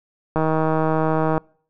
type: click train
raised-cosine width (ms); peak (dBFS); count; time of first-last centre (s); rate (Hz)
1; -7; 162; 0.36-1.379; 158
effects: noise-tail reverb RT60 0.5 s tail -26 dB re dry